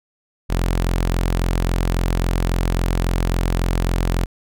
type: tone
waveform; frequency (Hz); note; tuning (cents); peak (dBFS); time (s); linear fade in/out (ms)
sawtooth; 43.65; F1; 0; -13; 0.49-4.26; 20
effects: none